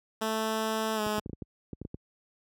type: tone with pitch glide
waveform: 10% pulse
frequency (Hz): 220 to 211.9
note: A3 to G#3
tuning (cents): 0 to +35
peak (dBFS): -20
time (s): 0.21-1.2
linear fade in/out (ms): 10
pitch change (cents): -65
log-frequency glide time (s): 0.95-1.01
type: clicks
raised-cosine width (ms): 3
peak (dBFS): -24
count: 10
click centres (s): 1.065 / 1.182 / 1.261 / 1.296 / 1.332 / 1.422 / 1.732 / 1.816 / 1.851 / 1.944
effects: high-pass 60 Hz 12 dB/octave